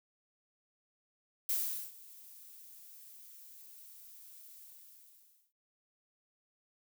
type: noise with ADSR envelope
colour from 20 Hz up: violet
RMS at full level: -32 dBFS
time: 1.49-5.53 s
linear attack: 3 ms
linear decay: 420 ms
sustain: -22 dB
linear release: 920 ms
effects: none